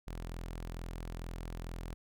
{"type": "tone", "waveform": "sawtooth", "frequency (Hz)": 42.24, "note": "E1", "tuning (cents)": 43, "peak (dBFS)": -36, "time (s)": [0.07, 1.94], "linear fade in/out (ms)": 0, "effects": []}